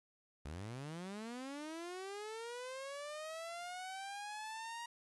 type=linear sweep; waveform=sawtooth; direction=up; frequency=65.6 to 948 Hz; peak=-40 dBFS; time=0.45-4.86 s; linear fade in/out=5 ms; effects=resampled to 24000 Hz + 11-bit